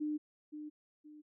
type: tone with echo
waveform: sine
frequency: 301.5 Hz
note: D4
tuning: 46 cents sharp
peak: -33 dBFS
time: 0-0.18 s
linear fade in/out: 20 ms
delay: 520 ms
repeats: 2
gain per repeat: -9 dB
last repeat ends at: 1.22 s
effects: none